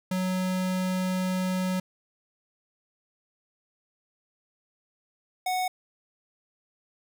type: tone pair in turn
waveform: square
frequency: 185 / 738 Hz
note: F#3 / F#5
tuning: 0 / -5 cents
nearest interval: 2 octaves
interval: 2395 cents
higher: second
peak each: -26 dBFS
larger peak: neither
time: 0.11-1.8 / 5.46-5.68 s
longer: first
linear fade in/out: 5 ms
effects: none